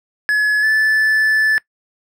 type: tone pair in turn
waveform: triangle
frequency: 1700 / 1745.8 Hz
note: G#6 / A6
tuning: +40 / -14 cents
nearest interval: unison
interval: 46 cents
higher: second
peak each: -10 dBFS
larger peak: neither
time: 0.29-0.63 / 0.63-1.58 s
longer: second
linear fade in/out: 0 ms
effects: noise-tail reverb RT60 0.1 s tail -21 dB re dry